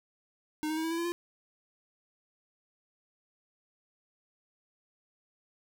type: tone with pitch steps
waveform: square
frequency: 306.9 / 313.2 / 319.6 / 326.1 / 332.7 / 339.5 / 346.5 Hz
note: D#4 / D#4 / D#4 / E4 / E4 / F4 / F4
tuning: -24 / +11 / +47 / -19 / +16 / -49 / -14 cents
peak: -31 dBFS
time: 0.63-1.12 s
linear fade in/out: 0 ms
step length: 70 ms
effects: 12-bit